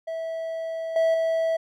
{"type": "tone with level steps", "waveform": "triangle", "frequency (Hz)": 653, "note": "E5", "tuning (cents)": -17, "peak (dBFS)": [-26, -16, -19], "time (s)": [0.07, 1.57], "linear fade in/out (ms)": 10, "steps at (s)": [0.96, 1.14], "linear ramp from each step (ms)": 2, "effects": []}